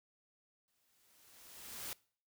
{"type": "noise with exponential growth", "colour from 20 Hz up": "white", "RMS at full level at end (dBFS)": -42, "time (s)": [0.68, 1.93], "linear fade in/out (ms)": 0, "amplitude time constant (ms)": 270, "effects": ["noise-tail reverb RT60 0.5 s tail -23 dB re dry"]}